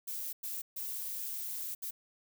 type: noise bursts at uneven times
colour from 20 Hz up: violet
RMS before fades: -39 dBFS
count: 4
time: 0.07-0.33 / 0.43-0.62 / 0.76-1.75 / 1.82-1.91 s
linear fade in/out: 10 ms
effects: none